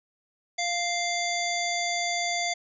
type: harmonic tone with a mistuned harmonic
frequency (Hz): 697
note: F5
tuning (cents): -4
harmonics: 1 / 3 / 5 / 7 / 9 / 10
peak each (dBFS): -30 / -30 / -35 / -34 / -38 / -36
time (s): 0.58-2.54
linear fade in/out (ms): 10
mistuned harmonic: 7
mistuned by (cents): -74
effects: none